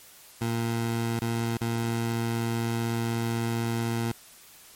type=tone with dropouts; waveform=20% pulse; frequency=115.9 Hz; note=A#2; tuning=10 cents flat; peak=-21 dBFS; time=0.41-4.12 s; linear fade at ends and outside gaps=5 ms; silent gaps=1.195-1.217 / 1.572-1.61 s; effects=white hiss -51 dBFS RMS until 4.75 s + MP3 64 kbps